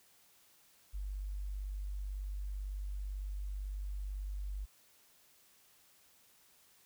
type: tone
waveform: sine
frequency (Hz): 49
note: G1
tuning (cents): 0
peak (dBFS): -37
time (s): 0.93-4.66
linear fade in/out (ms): 20
effects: white hiss -66 dBFS RMS until 6.85 s